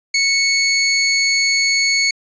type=tone; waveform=20% pulse; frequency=2209 Hz; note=C#7; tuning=7 cents flat; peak=-8 dBFS; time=0.14-2.11 s; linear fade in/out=5 ms; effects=resampled to 16000 Hz